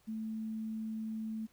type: tone with quantisation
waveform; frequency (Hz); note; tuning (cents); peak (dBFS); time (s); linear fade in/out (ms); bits
sine; 220; A3; 0; -36; 0.07-1.47; 20; 11
effects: pink hiss -69 dBFS RMS until 1.52 s